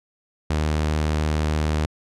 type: tone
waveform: sawtooth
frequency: 76.7 Hz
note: D#2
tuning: 24 cents flat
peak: -16 dBFS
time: 0.5-1.86 s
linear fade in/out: 5 ms
effects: low-pass 8000 Hz 12 dB/octave